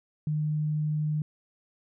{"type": "tone", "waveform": "sine", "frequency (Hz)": 152.1, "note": "D#3", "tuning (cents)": -39, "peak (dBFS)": -25, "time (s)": [0.27, 1.22], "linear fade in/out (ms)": 2, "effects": []}